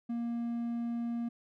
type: tone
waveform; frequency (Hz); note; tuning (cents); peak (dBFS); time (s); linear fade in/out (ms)
triangle; 235; A#3; +14; -30; 0.09-1.29; 10
effects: none